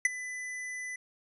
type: tone with ADSR envelope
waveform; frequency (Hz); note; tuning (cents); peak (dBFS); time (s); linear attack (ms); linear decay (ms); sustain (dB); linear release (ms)
square; 2000; B6; +21; -19; 0.05-0.96; 3; 20; -18; 5
effects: resampled to 24000 Hz